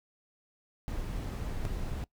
brown noise with dropouts, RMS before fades -35 dBFS, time 0.88-2.04 s, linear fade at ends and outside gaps 0 ms, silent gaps 1.652-1.656 s, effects noise-tail reverb RT60 0.1 s tail -21 dB re dry

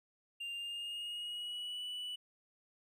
triangle tone with pitch glide, 2794 to 2960 Hz, F7 to F#7, 0 to 0 cents, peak -38 dBFS, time 0.4-2.16 s, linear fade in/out 10 ms, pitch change +100 cents, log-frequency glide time 0.54-1.82 s, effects none

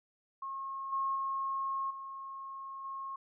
sine tone with level steps, 1082 Hz, C#6, 42 cents flat, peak -37 / -30 / -32 / -41 / -38 dBFS, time 0.42-3.16 s, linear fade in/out 5 ms, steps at 0.92 / 1.15 / 1.9 / 2.84 s, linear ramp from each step 10 ms, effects none

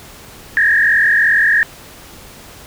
sine tone with frequency modulation, 1755 Hz, A6, 5 cents flat, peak -9 dBFS, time 0.57-1.63 s, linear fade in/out 0 ms, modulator 42.8 Hz, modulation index 2.7, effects pink hiss -38 dBFS RMS until 2.66 s

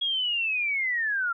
sine linear sweep, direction down, 3322 to 1352 Hz, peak -24 dBFS, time 0.01-1.33 s, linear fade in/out 10 ms, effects none

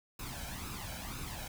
pink noise with flanger, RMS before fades -42 dBFS, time 0.19-1.48 s, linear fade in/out 5 ms, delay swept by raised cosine 0.77 to 1.3 ms, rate 2 Hz, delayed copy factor +0.65, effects none

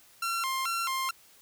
sawtooth tone with vibrato, 1200 Hz, D6, 37 cents sharp, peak -25 dBFS, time 0.22-1.11 s, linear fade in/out 5 ms, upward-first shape square, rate 2.3 Hz, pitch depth 220 cents each way, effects white hiss -58 dBFS RMS until 1.41 s

